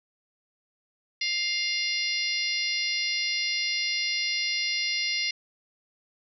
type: harmonic tone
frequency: 700 Hz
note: F5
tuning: 4 cents sharp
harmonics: 3 / 4 / 5 / 6 / 7 / 8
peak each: -30 / -33 / -37 / -33 / -31 / -36 dBFS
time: 1.21-5.31 s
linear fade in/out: 5 ms
effects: none